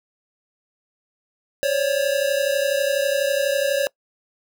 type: tone pair together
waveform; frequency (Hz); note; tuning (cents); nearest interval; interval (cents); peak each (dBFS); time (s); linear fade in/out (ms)
square; 541 / 573.1; C#5 / D5; -42 / -42; minor second; 100; -22; 1.63-3.87; 0
effects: noise-tail reverb RT60 0.1 s tail -24 dB re dry